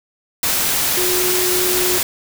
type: tone in noise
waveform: sine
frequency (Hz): 363.3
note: F#4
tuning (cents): -32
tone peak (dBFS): -20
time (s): 0.97-1.98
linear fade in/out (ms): 2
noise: white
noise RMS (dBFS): -18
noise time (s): 0.43-2.03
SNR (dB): -5
effects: none